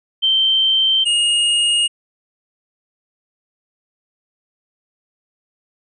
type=tone pair in turn; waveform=sine / square; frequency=3122 / 2855 Hz; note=G7 / F7; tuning=-8 / +37 cents; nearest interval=major second; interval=155 cents; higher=first; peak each=-12 / -14 dBFS; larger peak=first; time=0.22-1.05 / 1.05-1.88 s; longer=neither; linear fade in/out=20 ms; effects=resampled to 24000 Hz